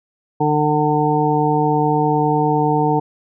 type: harmonic tone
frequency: 150.4 Hz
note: D3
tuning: 42 cents sharp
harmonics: 1 / 2 / 3 / 5 / 6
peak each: -20 / -20 / -20 / -20 / -20 dBFS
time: 0.4-3 s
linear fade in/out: 10 ms
effects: none